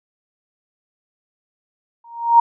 sine tone with exponential growth, 934 Hz, A#5, 3 cents sharp, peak -4 dBFS, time 2.04-2.4 s, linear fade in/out 5 ms, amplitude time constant 77 ms, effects none

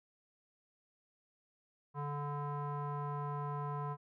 square tone with low-pass filter, 145 Hz, D3, 22 cents flat, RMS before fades -39 dBFS, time 1.94-3.97 s, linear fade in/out 50 ms, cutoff 1100 Hz, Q 6.4, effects none

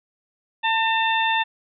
harmonic tone with a mistuned harmonic, 895 Hz, A5, 29 cents sharp, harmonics 1 / 2 / 3 / 4, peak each -21 / -24 / -26 / -27 dBFS, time 0.63-1.44 s, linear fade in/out 20 ms, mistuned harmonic 2, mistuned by +15 cents, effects none

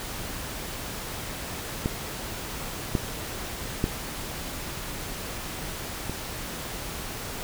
clicks, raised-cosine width 3 ms, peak -12 / -10 / -9 / -17 dBFS, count 4, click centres 1.859 / 2.952 / 3.841 / 6.096 s, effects pink hiss -35 dBFS RMS until 7.43 s

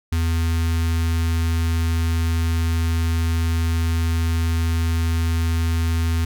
square tone with notch filter, 82.41 Hz, E2, in tune, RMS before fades -20 dBFS, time 0.12-6.25 s, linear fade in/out 5 ms, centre 580 Hz, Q 0.64, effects none

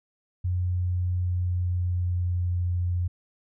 sine tone with pitch glide, 90.1 to 88.6 Hz, F#2 to F2, -45 to +25 cents, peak -23 dBFS, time 0.44-3.08 s, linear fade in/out 10 ms, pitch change -30 cents, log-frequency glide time 0.65-2.65 s, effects none

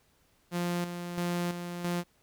sawtooth tone with tremolo, 174.8 Hz, F3, 2 cents sharp, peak -25 dBFS, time 0.51-2.04 s, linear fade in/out 50 ms, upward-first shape square, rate 1.5 Hz, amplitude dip 55%, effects pink hiss -68 dBFS RMS until 2.22 s

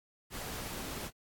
sine tone in noise, 260 Hz, C4, 11 cents flat, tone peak -50 dBFS, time 0.77-1.02 s, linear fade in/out 50 ms, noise pink, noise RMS -41 dBFS, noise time 0.3-1.11 s, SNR -12 dB, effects AAC 64 kbps

